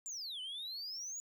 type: exponential two-way sweep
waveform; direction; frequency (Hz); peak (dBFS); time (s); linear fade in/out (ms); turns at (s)
sine; down then up; 7430 to 2960 to 6960; -38; 0.06-1.2; 0; 0.41
effects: tanh soft clip ceiling -40 dBFS